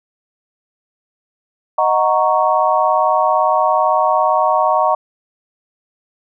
sine chord, D# minor seventh, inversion none, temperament equal, 622.3 / 740 / 932.3 / 1108.7 Hz, D#5 / F#5 / A#5 / C#6, 0 / 0 / 0 / 0 cents, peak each -17 dBFS, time 1.78-4.95 s, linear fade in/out 5 ms, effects none

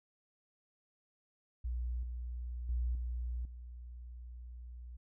sine tone with level steps, 60.4 Hz, B1, 38 cents flat, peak -34 / -38 / -31 / -35 / -45 dBFS, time 1.64-4.97 s, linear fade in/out 10 ms, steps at 2.03 / 2.69 / 2.95 / 3.45 s, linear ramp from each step 2 ms, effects none

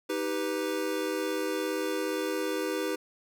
square chord, Eb augmented, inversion none, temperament equal with one note detuned, 314.6 / 392 / 493.9 Hz, Eb4 / G4 / B4, +19 / 0 / 0 cents, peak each -34 dBFS, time 0.09-2.96 s, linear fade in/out 10 ms, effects none

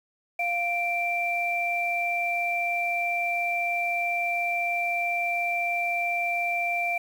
sine tone pair together, 697 / 2353 Hz, F5 / D7, -4 / +3 cents, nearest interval octave + major sixth, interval 2107 cents, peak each -28 / -26 dBFS, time 0.39-6.98 s, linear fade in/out 5 ms, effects 8-bit

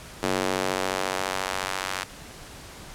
square tone with high-pass filter sweep, 47.2 Hz, F#1, 35 cents sharp, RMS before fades -28 dBFS, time 0.23-2.04 s, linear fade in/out 0 ms, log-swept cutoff 310 to 1200 Hz, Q 0.86, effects pink hiss -43 dBFS RMS until 2.94 s + low-pass 11000 Hz 12 dB/octave

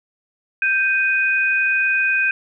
sine tone pair together, 1568 / 2489 Hz, G6 / D#7, 0 / 0 cents, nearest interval minor sixth, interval 800 cents, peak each -18 dBFS, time 0.62-2.31 s, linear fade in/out 2 ms, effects none

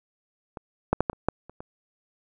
clicks, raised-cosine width 1 ms, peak -22 / -6 / -6 / -10 / -28 / -7 / -29 / -24 dBFS, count 8, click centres 0.572 / 0.93 / 1.006 / 1.098 / 1.131 / 1.286 / 1.496 / 1.605 s, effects none

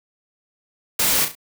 white noise with echo, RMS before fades -19 dBFS, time 0.99-1.25 s, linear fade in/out 5 ms, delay 34 ms, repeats 3, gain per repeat -8 dB, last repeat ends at 1.352 s, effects none

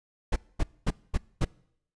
brown noise bursts, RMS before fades -23 dBFS, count 5, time 0.32-1.45 s, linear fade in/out 10 ms, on 42 ms, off 230 ms, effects noise-tail reverb RT60 0.7 s tail -24 dB re dry + resampled to 22050 Hz

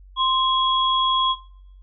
sine tone pair together, 1046.5 / 3322 Hz, C6 / G#7, 0 / 0 cents, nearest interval octave + minor sixth, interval 2000 cents, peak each -19 / -21 dBFS, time 0.16-1.36 s, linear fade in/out 50 ms, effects noise-tail reverb RT60 0.7 s tail -18 dB re dry + added 47 Hz sine -43 dBFS peak until 1.82 s

